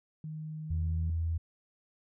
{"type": "tone with pitch glide", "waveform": "sine", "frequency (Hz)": [155.56, 160.03], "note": ["D#3", "D#3"], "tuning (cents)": [0, 49], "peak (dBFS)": -37, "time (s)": [0.24, 1.1], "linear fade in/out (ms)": 2, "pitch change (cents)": 49, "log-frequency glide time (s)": [0.8, 0.97]}
{"type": "tone", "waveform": "sine", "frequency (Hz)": 82.41, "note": "E2", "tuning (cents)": 0, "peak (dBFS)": -28, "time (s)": [0.7, 1.38], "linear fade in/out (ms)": 10}
{"effects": ["tanh soft clip ceiling -21 dBFS"]}